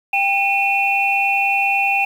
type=tone cluster; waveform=sine; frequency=790 / 2458 / 2688 Hz; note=G5 / D#7 / E7; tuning=+13 / -22 / +33 cents; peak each=-19 dBFS; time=0.13-2.05 s; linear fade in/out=5 ms; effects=7-bit